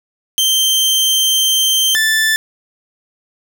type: tone pair in turn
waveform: sawtooth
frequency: 3136 / 1760 Hz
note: G7 / A6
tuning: 0 / 0 cents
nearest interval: minor seventh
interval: 1000 cents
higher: first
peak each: -8 dBFS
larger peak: neither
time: 0.38-1.95 / 1.95-2.36 s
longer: first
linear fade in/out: 0 ms
effects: none